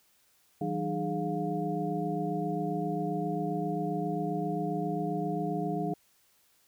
sine tone cluster, 162.1 / 189.6 / 303.5 / 416 / 708 Hz, E3 / F#3 / D#4 / G#4 / F5, -29 / +43 / -43 / +3 / +23 cents, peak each -35 / -36 / -35 / -36 / -35 dBFS, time 0.61-5.94 s, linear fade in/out 5 ms, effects white hiss -67 dBFS RMS until 6.67 s

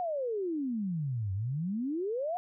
sine exponential two-way sweep, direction down then up, 739 to 92.5 to 739 Hz, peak -30 dBFS, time 0-2.37 s, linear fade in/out 0 ms, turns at 1.33 s, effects none

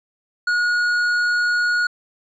triangle tone with hard clipping, 1447 Hz, F#6, 39 cents flat, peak -18 dBFS, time 0.47-1.87 s, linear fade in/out 5 ms, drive 10 dB, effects resampled to 22050 Hz

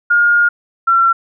sine tone pair in turn, 1421 / 1358.2 Hz, F6 / F6, +30 / -49 cents, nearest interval minor second, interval 79 cents, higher first, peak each -8 dBFS, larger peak neither, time 0.1-0.49 / 0.87-1.13 s, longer first, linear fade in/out 10 ms, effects none

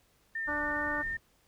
sine tone with pitch glide, 1804 to 1815.5 Hz, A6 to A#6, +43 to -46 cents, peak -32 dBFS, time 0.35-1.17 s, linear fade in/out 5 ms, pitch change +11 cents, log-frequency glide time 0.54-0.93 s
brown noise, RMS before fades -48 dBFS, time 0.45-1.2 s, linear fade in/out 50 ms
harmonic tone, 294.8 Hz, D4, 7 cents sharp, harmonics 1 / 2 / 3 / 4 / 5, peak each -39 / -39 / -39 / -39 / -39 dBFS, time 0.47-1.03 s, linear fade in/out 20 ms
effects pink hiss -68 dBFS RMS until 1.47 s

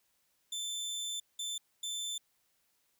25% pulse tone bursts at uneven times, 3538 Hz, A7, 9 cents sharp, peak -32 dBFS, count 3, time 0.52-1.2 / 1.39-1.58 / 1.83-2.18 s, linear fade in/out 5 ms, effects white hiss -75 dBFS RMS until 2.99 s

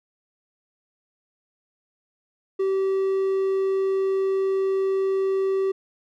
triangle tone, 385.6 Hz, G4, 28 cents flat, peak -18 dBFS, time 2.59-5.72 s, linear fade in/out 10 ms, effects none

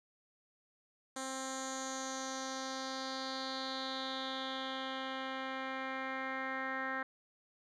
10% pulse tone with low-pass filter sweep, 264.3 Hz, C4, 18 cents sharp, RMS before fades -40 dBFS, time 1.16-7.03 s, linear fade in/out 5 ms, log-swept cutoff 8000 to 1800 Hz, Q 4.2, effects none

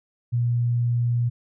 sine tone, 119.8 Hz, A#2, 48 cents sharp, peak -19 dBFS, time 0.32-1.3 s, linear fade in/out 20 ms, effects none

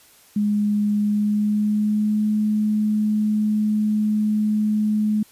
sine tone with pitch glide, 207.7 to 212.6 Hz, G#3 to G#3, 0 to +41 cents, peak -17 dBFS, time 0.36-5.23 s, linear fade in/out 5 ms, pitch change +41 cents, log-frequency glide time 0.99-2.28 s, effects white hiss -52 dBFS RMS until 5.31 s + resampled to 32000 Hz

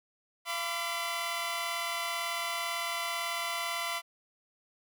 15% pulse tone cluster, 684 / 1007 / 1165 Hz, F5 / B5 / D6, -36 / +33 / -14 cents, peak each -30 / -29 / -32 dBFS, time 0.45-4.02 s, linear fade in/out 50 ms, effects none

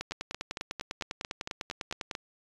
two click trains, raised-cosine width 0.2 ms, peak -18 / -17 dBFS, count 10 / 22, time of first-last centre 0.12-2.152 / 0.01-2.112 s, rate 4.43 / 9.99 Hz, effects resampled to 24000 Hz

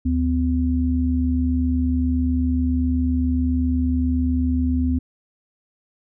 sine tone pair together, 75.5 / 254 Hz, D2 / B3, +48 / +49 cents, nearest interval octave + major sixth, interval 2101 cents, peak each -20 dBFS, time 0.05-4.99 s, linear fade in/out 10 ms, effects none

